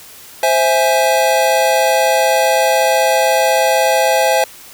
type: chord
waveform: square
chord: C augmented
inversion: none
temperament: equal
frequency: 523.3 / 659.3 / 830.6 Hz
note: C5 / E5 / G#5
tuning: 0 / 0 / 0 cents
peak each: -16 dBFS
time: 0.43-4.44 s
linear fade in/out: 2 ms
effects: white hiss -38 dBFS RMS until 4.73 s